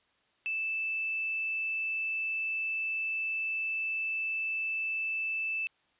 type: tone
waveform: sine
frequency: 2637 Hz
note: E7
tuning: in tune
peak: -30 dBFS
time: 0.46-5.67 s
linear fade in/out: 0 ms
effects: white hiss -70 dBFS RMS until 5.99 s + resampled to 8000 Hz